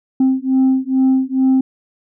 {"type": "beating tone pair", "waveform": "sine", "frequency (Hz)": [261.6, 263.9], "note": ["C4", "C4"], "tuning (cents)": [0, 15], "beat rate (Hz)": 2.3, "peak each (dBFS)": -13, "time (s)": [0.2, 1.61], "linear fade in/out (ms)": 5, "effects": ["tanh soft clip ceiling -8 dBFS"]}